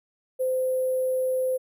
sine tone with sample-and-hold, 515 Hz, C5, 28 cents flat, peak -22 dBFS, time 0.39-1.58 s, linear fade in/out 20 ms, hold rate 11025 Hz, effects none

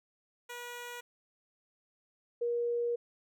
10% pulse / sine tone pair in turn, 483.2 / 475.2 Hz, B4 / A#4, -38 / +33 cents, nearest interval unison, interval 29 cents, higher first, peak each -33 / -29 dBFS, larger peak second, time 0.49-1.01 / 2.41-2.96 s, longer second, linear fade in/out 10 ms, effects none

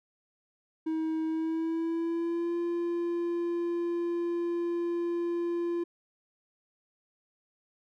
triangle tone with pitch glide, 318.8 to 343.7 Hz, D#4 to F4, +42 to -28 cents, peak -26 dBFS, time 0.86-5.84 s, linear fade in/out 10 ms, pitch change +130 cents, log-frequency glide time 1.26-2.57 s, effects none

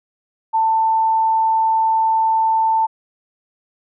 sine tone, 890 Hz, A5, 20 cents sharp, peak -13 dBFS, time 0.53-2.87 s, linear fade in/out 20 ms, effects none

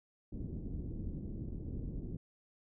pink low-pass noise, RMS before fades -41 dBFS, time 0.32-2.17 s, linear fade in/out 5 ms, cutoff 330 Hz, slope 24 dB/octave, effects none

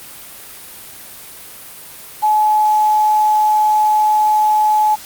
sine tone with quantisation, 853 Hz, G#5, 46 cents sharp, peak -10 dBFS, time 2.22-4.96 s, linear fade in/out 20 ms, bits 6, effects white hiss -35 dBFS RMS until 5.05 s + Opus 32 kbps

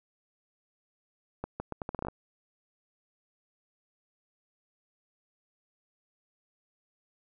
accelerating click train, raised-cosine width 1 ms, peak -20 dBFS, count 11, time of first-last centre 1.44-2.085 s, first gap 160 ms, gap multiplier 0.77, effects none

